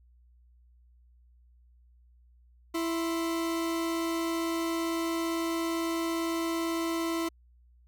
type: tone pair together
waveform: 40% pulse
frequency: 331.4 / 1052 Hz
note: E4 / C6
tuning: +9 / +9 cents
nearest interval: octave + minor sixth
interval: 2000 cents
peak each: -28 / -38 dBFS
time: 2.74-7.29 s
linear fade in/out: 10 ms
effects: added 60 Hz sine -57 dBFS peak until 7.87 s